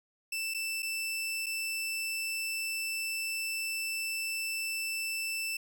sawtooth tone with dropouts, 2657 Hz, E7, 13 cents sharp, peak -29 dBFS, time 0.32-5.57 s, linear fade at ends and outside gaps 5 ms, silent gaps 0.539-0.545 / 0.823-0.828 / 1.461-1.465 s, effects none

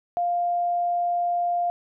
sine tone, 700 Hz, F5, 4 cents sharp, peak -21 dBFS, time 0.17-1.7 s, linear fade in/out 0 ms, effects none

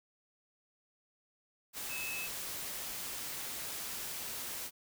sine tone in noise, 2600 Hz, E7, 24 cents flat, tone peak -39 dBFS, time 1.88-2.29 s, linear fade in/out 50 ms, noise white, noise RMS -41 dBFS, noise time 1.73-4.71 s, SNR -1 dB, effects none

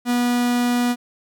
45% pulse tone, 243.3 Hz, B3, 26 cents flat, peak -17 dBFS, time 0.05-0.96 s, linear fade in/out 50 ms, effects none

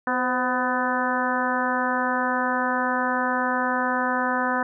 harmonic tone with a mistuned harmonic, 250.9 Hz, B3, 28 cents sharp, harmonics 1 / 2 / 3 / 4 / 5 / 6 / 7, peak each -28 / -30 / -29 / -27 / -30 / -28 / -31 dBFS, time 0.07-4.63 s, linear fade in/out 2 ms, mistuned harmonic 2, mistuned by +44 cents, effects none

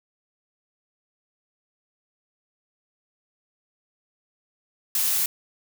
blue noise, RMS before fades -23 dBFS, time 4.95-5.26 s, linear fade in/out 2 ms, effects none

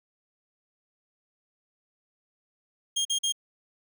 25% pulse tone bursts, 3229 Hz, G#7, 49 cents flat, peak -21 dBFS, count 3, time 2.96-3.324 s, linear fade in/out 10 ms, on 92 ms, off 44 ms, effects none

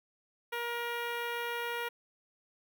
10% pulse tone with notch filter, 473.6 Hz, A#4, 27 cents sharp, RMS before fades -36 dBFS, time 0.52-1.89 s, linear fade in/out 10 ms, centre 7100 Hz, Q 0.74, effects none

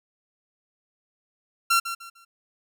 sawtooth tone with echo, 1365 Hz, F6, 40 cents flat, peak -14 dBFS, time 1.7-1.8 s, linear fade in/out 10 ms, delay 150 ms, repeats 3, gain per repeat -11 dB, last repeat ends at 2.25 s, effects none

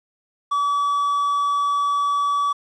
triangle tone, 1145 Hz, D6, 44 cents flat, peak -16 dBFS, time 0.51-2.53 s, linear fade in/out 10 ms, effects resampled to 22050 Hz + 9-bit

